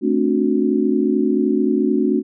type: chord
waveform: sine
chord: D dominant seventh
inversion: second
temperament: just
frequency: 220.2 / 264.3 / 293.7 / 367.1 Hz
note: A3 / C4 / D4 / F#4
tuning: +2 / +18 / 0 / -14 cents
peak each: -20 dBFS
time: 0.01-2.23 s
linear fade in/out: 50 ms
effects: none

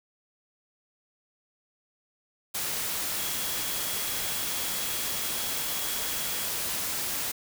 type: tone in noise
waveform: sine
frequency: 3322 Hz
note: G#7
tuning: in tune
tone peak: -41 dBFS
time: 3.18-6.48 s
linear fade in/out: 10 ms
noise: white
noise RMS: -31 dBFS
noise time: 2.54-7.32 s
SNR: -13 dB
effects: none

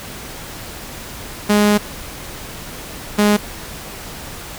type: tone bursts at uneven times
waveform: sawtooth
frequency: 207.7 Hz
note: G#3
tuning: in tune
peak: -7 dBFS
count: 2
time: 1.49-1.78 / 3.18-3.37 s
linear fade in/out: 10 ms
effects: pink hiss -32 dBFS RMS until 4.58 s

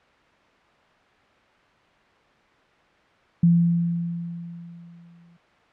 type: tone with exponential decay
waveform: sine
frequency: 170.5 Hz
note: F3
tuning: 41 cents flat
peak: -12 dBFS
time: 3.43-5.37 s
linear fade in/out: 5 ms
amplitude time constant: 420 ms
effects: white hiss -57 dBFS RMS until 5.72 s + low-pass 2000 Hz 12 dB/octave

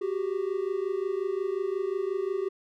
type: tone pair together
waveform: triangle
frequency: 373.1 / 398.7 Hz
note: F#4 / G4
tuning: +14 / +29 cents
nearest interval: minor second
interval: 115 cents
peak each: -28 dBFS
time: 0.01-2.49 s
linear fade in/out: 10 ms
effects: none

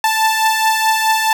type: beating tone pair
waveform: sawtooth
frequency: 880 / 884.7 Hz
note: A5 / A5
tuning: 0 / +9 cents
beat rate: 4.7 Hz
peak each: -10 / -15 dBFS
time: 0.04-1.33 s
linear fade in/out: 2 ms
effects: none

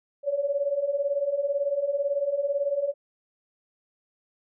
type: beating tone pair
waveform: sine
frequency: 552 / 570 Hz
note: C#5 / C#5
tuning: -7 / +48 cents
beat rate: 18 Hz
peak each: -29 / -25 dBFS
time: 0.23-2.94 s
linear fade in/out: 50 ms
effects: none

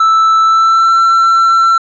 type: tone with pitch glide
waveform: triangle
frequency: 1318.5 to 1346.2 Hz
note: E6 to E6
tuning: 0 to +36 cents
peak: -4 dBFS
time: 0-1.78 s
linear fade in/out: 5 ms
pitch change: +36 cents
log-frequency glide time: 0.43-0.96 s
effects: resampled to 16000 Hz

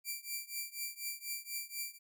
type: tone with tremolo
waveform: 5% pulse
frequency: 2349 Hz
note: D7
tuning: in tune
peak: -26 dBFS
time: 0.04-1.99 s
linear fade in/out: 50 ms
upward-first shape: triangle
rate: 4.1 Hz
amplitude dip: 95%
effects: none

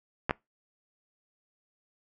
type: clicks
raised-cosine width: 0.5 ms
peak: -11 dBFS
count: 2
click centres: 0.295 / 0.309 s
effects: noise-tail reverb RT60 0.2 s tail -24 dB re dry

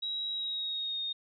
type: tone with pitch glide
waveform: sine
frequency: 3851 to 3698 Hz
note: B7 to A#7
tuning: -44 to -15 cents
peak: -32 dBFS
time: 0.02-1.13 s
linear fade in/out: 10 ms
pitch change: -71 cents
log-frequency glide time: 0.31-1.01 s
effects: none

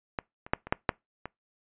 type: clicks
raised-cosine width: 0.5 ms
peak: -15 / -27 / -8 / -24 / -8 / -7 / -21 dBFS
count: 7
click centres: 0.188 / 0.465 / 0.535 / 0.67 / 0.725 / 0.892 / 1.256 s
effects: noise-tail reverb RT60 0.2 s tail -25 dB re dry + resampled to 8000 Hz

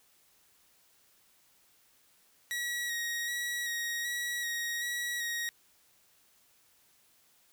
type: tone with vibrato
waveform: sawtooth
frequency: 1903 Hz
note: A#6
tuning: 35 cents sharp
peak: -29 dBFS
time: 2.51-5.49 s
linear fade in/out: 0 ms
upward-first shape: square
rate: 1.3 Hz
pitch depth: 18 cents each way
effects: white hiss -66 dBFS RMS until 7.52 s

